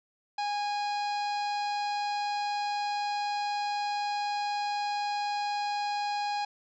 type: harmonic tone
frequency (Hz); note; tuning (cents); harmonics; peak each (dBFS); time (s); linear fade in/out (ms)
823; G#5; -16; 1 / 2 / 3 / 4 / 5 / 6 / 7 / 8 / 9; -29 / -43 / -42 / -49 / -42 / -45 / -56 / -58 / -58; 0.38-6.45; 5
effects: none